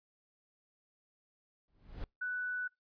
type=noise with exponential growth; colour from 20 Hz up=brown; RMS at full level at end=-38 dBFS; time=1.68-2.04 s; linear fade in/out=1 ms; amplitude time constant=77 ms
type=tone; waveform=sine; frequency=1487 Hz; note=F#6; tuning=8 cents sharp; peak=-34 dBFS; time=2.21-2.68 s; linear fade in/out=10 ms
effects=noise-tail reverb RT60 0.2 s tail -26 dB re dry + resampled to 11025 Hz